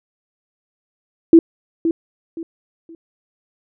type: tone with echo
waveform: sine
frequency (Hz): 330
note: E4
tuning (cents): +2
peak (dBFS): -3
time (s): 1.33-1.39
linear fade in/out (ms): 2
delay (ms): 520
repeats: 3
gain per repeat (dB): -11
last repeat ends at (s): 2.95
effects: none